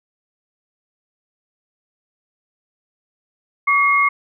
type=tone pair together; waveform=sine; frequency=1138.9 / 2150 Hz; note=C#6 / C7; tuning=+46 / +47 cents; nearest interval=major seventh; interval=1101 cents; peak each=-15 dBFS; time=3.67-4.09 s; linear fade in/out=10 ms; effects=none